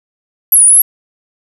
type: exponential two-way sweep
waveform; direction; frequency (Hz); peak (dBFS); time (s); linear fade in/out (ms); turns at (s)
sine; down then up; 11840 to 9397 to 11560; -3; 0.52-0.82; 5; 0.64
effects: none